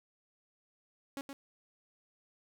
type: tone with echo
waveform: sawtooth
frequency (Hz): 276.4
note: C#4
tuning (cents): -5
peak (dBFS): -34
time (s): 1.17-1.21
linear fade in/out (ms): 0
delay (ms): 120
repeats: 1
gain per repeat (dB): -5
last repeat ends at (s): 1.33
effects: none